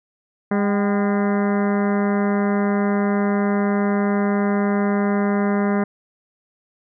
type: harmonic tone with a mistuned harmonic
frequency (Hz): 203.1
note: G#3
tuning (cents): -38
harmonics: 1 / 2 / 3 / 4 / 5 / 6 / 7 / 8 / 9 / 10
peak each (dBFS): -18 / -24 / -28 / -30 / -32 / -34 / -35 / -36 / -37 / -38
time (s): 0.51-5.84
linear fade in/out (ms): 5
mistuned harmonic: 4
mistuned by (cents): -68
effects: none